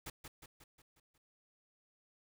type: noise with echo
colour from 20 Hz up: pink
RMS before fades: -45 dBFS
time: 0.06-0.1 s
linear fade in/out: 5 ms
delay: 180 ms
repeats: 6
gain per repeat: -5 dB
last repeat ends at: 1.18 s
effects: none